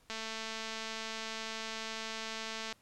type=click train; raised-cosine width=0.2 ms; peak=-23 dBFS; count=584; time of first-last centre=0.1-2.726 s; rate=222 Hz; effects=pink hiss -67 dBFS RMS until 2.81 s + low-pass 12000 Hz 12 dB/octave